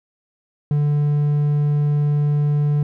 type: tone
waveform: triangle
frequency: 146.83 Hz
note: D3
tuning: in tune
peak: -13 dBFS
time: 0.71-2.83 s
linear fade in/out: 2 ms
effects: none